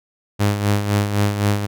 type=tone with tremolo; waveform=sawtooth; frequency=102.5 Hz; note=G#2; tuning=22 cents flat; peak=-10 dBFS; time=0.39-1.67 s; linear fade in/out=20 ms; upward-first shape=sine; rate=3.9 Hz; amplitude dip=60%; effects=none